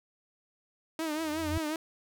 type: tone with vibrato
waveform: sawtooth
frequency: 312.7 Hz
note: D#4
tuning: 9 cents sharp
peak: -27 dBFS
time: 0.99-1.76 s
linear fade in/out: 2 ms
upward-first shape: triangle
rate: 5.5 Hz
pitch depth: 95 cents each way
type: tone with exponential growth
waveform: sine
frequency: 87.31 Hz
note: F2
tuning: in tune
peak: -27 dBFS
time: 1.16-1.58 s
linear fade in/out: 5 ms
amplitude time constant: 91 ms
effects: none